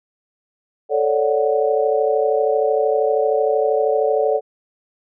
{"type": "chord", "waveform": "sine", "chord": "D major seventh", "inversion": "second", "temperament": "equal", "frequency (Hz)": [440, 554.4, 587.3, 740], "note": ["A4", "C#5", "D5", "F#5"], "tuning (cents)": [0, 0, 0, 0], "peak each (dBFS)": [-18, -21, -21, -23], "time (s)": [0.89, 4.41], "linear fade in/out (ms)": 50, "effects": []}